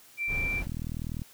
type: tone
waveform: sine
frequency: 2349 Hz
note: D7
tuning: in tune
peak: -28 dBFS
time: 0.17-0.63 s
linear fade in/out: 50 ms
type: noise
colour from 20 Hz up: brown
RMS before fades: -34 dBFS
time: 0.27-0.68 s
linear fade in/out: 50 ms
type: click train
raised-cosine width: 5 ms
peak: -23 dBFS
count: 23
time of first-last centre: 0.67-1.219 s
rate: 40.1 Hz
effects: white hiss -55 dBFS RMS until 1.33 s